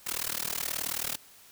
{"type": "noise with amplitude modulation", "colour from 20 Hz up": "white", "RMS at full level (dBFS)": -29, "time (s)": [0.06, 1.16], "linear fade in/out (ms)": 10, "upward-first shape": "sine", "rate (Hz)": 38.7, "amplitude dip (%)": 100, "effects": ["white hiss -55 dBFS RMS until 1.51 s"]}